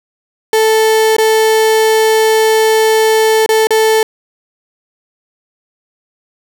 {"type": "tone with dropouts", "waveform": "35% pulse", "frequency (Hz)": 440, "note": "A4", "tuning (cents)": 0, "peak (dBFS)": -6, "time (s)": [0.53, 4.03], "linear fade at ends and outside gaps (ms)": 2, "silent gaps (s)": [[1.166, 1.183], [3.462, 3.49], [3.671, 3.706]], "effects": []}